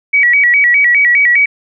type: tone with vibrato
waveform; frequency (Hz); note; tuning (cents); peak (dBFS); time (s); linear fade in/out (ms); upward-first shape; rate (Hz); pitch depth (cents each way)
sine; 2093; C7; 0; -6; 0.13-1.46; 10; square; 4.9; 140
effects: none